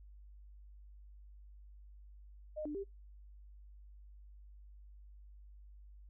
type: tone with pitch steps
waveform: sine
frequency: 613 / 297.3 / 395.2 Hz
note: D#5 / D4 / G4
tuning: -26 / +21 / +14 cents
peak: -38 dBFS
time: 2.56-2.842 s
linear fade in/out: 20 ms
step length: 94 ms
effects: noise-tail reverb RT60 0.2 s tail -25 dB re dry + added 50 Hz sine -53 dBFS peak until 6.09 s